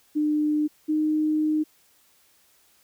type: tone pair in turn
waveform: sine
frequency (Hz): 301.2 / 307.7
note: D4 / D#4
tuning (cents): +44 / -19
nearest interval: unison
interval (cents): 37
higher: second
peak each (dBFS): -20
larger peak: neither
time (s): 0.15-0.68 / 0.88-1.64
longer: second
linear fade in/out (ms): 20
effects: white hiss -61 dBFS RMS until 2.83 s